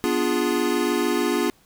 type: chord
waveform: square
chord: B diminished seventh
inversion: none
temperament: equal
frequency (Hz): 246.9 / 293.7 / 349.2 / 415.3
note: B3 / D4 / F4 / Ab4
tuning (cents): 0 / 0 / 0 / 0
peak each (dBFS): -27 / -27 / -25 / -27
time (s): 0.04-1.5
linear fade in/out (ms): 0
effects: pink hiss -58 dBFS RMS until 1.65 s